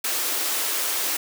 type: high-pass noise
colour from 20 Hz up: white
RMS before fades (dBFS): -25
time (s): 0.04-1.17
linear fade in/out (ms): 5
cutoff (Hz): 270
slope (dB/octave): 96
effects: none